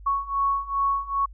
sine beating tone pair, 1108 / 1110.5 Hz, C#6 / C#6, -1 / +3 cents, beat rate 2.5 Hz, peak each -26 / -24 dBFS, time 0.06-1.26 s, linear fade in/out 10 ms, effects added 50 Hz sine -41 dBFS peak until 1.33 s

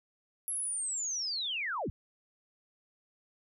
sine linear sweep, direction down, 11300 to 43.65 Hz, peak -32 dBFS, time 0.48-1.9 s, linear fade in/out 0 ms, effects none

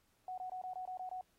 sine tone bursts, 740 Hz, F#5, in tune, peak -40 dBFS, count 8, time 0.28-1.211 s, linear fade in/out 2 ms, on 98 ms, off 21 ms, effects pink hiss -75 dBFS RMS until 1.38 s + AAC 48 kbps

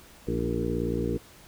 harmonic tone with a mistuned harmonic, 58.27 Hz, A#1, in tune, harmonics 1 / 2 / 3 / 4 / 5 / 6 / 7 / 8, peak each -34 / -34 / -34 / -34 / -34 / -34 / -34 / -34 dBFS, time 0.27-1.18 s, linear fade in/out 10 ms, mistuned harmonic 5, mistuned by +44 cents, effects pink hiss -52 dBFS RMS until 1.47 s

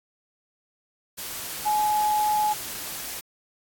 sine tone in noise, 846 Hz, G#5, 32 cents sharp, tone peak -20 dBFS, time 1.65-2.54 s, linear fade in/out 20 ms, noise white, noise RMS -34 dBFS, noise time 1.17-3.21 s, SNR +11 dB, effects AAC 64 kbps

